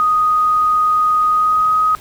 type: tone with pitch glide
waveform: sine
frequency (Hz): 1244.5 to 1257.5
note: D#6 to D#6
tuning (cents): 0 to +18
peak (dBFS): -11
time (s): 0-1.95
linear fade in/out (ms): 0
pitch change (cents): +18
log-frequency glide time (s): 1.31-1.7
effects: pink hiss -40 dBFS RMS until 2 s